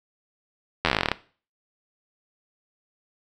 slowing click train, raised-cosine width 0.3 ms, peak -4 dBFS, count 15, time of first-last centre 0.85-1.116 s, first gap 11 ms, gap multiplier 1.08, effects noise-tail reverb RT60 0.4 s tail -18 dB re dry

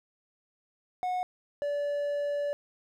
triangle tone pair in turn, 730 / 577.6 Hz, F#5 / D5, -24 / -29 cents, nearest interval major third, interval 405 cents, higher first, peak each -26 dBFS, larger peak neither, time 1.03-1.23 / 1.62-2.53 s, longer second, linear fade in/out 0 ms, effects none

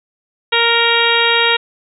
harmonic tone with a mistuned harmonic, 466.2 Hz, A#4, in tune, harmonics 1 / 2 / 3 / 4 / 5 / 6 / 7 / 8, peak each -19 / -19 / -19 / -19 / -19 / -19 / -19 / -19 dBFS, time 0.52-1.57 s, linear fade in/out 10 ms, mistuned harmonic 8, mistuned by +21 cents, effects none

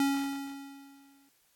square tone with exponential decay, 277.2 Hz, C#4, in tune, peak -24 dBFS, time 0-1.29 s, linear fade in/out 2 ms, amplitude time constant 280 ms, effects white hiss -69 dBFS RMS until 1.55 s + AAC 64 kbps

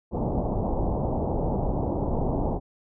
pink low-pass noise, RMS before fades -26 dBFS, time 0.11-2.6 s, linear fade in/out 50 ms, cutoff 890 Hz, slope 48 dB/octave, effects none

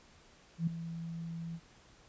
sine tone with ADSR envelope, 166.3 Hz, E3, 16 cents sharp, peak -26 dBFS, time 0.58-1.6 s, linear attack 91 ms, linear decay 6 ms, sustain -12 dB, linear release 53 ms, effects pink hiss -61 dBFS RMS until 2.08 s + resampled to 16000 Hz

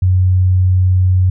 sine tone, 92.2 Hz, F#2, 6 cents flat, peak -8 dBFS, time 0.02-1.3 s, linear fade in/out 5 ms, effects none

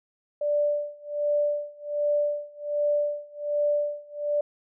sine tone with tremolo, 587.3 Hz, D5, in tune, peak -20 dBFS, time 0.41-4.41 s, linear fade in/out 5 ms, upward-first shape sine, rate 1.3 Hz, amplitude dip 95%, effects none

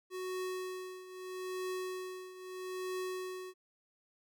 square tone with tremolo, 370 Hz, F#4, in tune, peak -36 dBFS, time 0.1-3.54 s, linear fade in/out 50 ms, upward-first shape triangle, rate 0.78 Hz, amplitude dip 80%, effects none

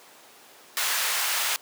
pink high-pass noise, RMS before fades -26 dBFS, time 0.77-1.56 s, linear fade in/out 0 ms, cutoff 1200 Hz, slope 12 dB/octave, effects pink hiss -50 dBFS RMS until 1.61 s + high-pass 400 Hz 12 dB/octave

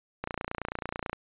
click train, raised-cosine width 0.5 ms, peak -17 dBFS, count 27, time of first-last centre 0.24-1.13 s, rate 29.2 Hz, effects resampled to 8000 Hz

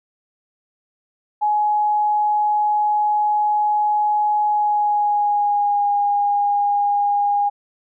sine tone with pitch glide, 840 to 816.1 Hz, G#5 to G#5, +19 to -31 cents, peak -15 dBFS, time 1.41-7.5 s, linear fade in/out 20 ms, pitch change -50 cents, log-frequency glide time 4.45-5.89 s, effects none

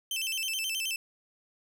sawtooth tone with vibrato, 2866 Hz, F7, 44 cents sharp, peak -27 dBFS, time 0.11-0.96 s, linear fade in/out 2 ms, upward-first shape square, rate 9.4 Hz, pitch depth 140 cents each way, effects none

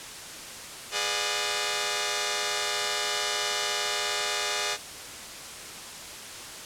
5% pulse chord, G# diminished seventh, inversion none, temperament just, 415.3 / 498.4 / 598 / 717.6 Hz, G#4 / B4 / D5 / F5, 0 / +16 / +31 / +47 cents, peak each -20 / -24 / -20 / -22 dBFS, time 0.91-4.78 s, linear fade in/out 50 ms, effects white hiss -40 dBFS RMS until 6.65 s + low-pass 9000 Hz 12 dB/octave

